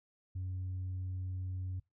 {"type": "tone", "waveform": "sine", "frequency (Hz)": 92.5, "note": "F#2", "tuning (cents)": 0, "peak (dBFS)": -34, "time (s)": [0.35, 1.8], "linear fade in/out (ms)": 10, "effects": ["noise-tail reverb RT60 0.2 s tail -24 dB re dry", "tanh soft clip ceiling -34 dBFS"]}